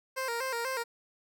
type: tone with vibrato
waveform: 15% pulse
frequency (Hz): 495.2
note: B4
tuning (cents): +5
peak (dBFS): -25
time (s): 0.16-0.84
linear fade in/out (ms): 20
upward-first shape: square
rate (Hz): 4.1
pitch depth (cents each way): 100
effects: none